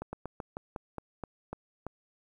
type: slowing click train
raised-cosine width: 1 ms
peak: -23 dBFS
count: 10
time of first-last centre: 0.02-1.866 s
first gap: 110 ms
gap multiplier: 1.15
effects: 10-bit